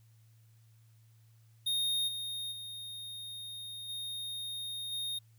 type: tone with level steps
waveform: square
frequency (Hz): 3700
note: A#7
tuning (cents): -14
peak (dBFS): -30 / -37 / -42 / -38 / -35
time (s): 1.66-5.19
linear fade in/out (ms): 10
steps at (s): 2.07 / 2.51 / 3.88 / 4.91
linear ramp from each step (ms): 20
effects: added 112 Hz sine -59 dBFS peak until 5.38 s + white hiss -73 dBFS RMS until 5.38 s